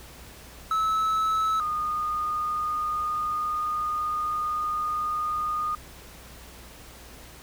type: tone pair in turn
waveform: triangle / sine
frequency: 1300 / 1227 Hz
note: E6 / D#6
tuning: -24 / -25 cents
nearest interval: minor second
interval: 101 cents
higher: first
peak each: -20 / -25 dBFS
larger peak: first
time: 0.71-1.6 / 1.6-5.75 s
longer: second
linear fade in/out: 2 ms
effects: added 60 Hz sine -49 dBFS peak until 7.42 s + pink hiss -47 dBFS RMS until 7.42 s